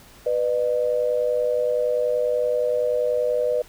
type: tone pair together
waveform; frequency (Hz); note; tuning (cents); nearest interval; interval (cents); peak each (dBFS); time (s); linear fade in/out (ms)
sine; 493.9 / 604.4; B4 / D5; 0 / +50; minor third; 350; -21 / -23; 0.26-3.62; 5
effects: pink hiss -49 dBFS RMS until 3.68 s